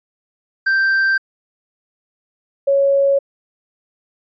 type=tone pair in turn; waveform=triangle / sine; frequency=1568 / 554.4 Hz; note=G6 / C#5; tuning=0 / 0 cents; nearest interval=octave + tritone; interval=1800 cents; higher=first; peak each=-11 dBFS; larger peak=neither; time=0.66-1.18 / 2.67-3.19 s; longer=neither; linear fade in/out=10 ms; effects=resampled to 16000 Hz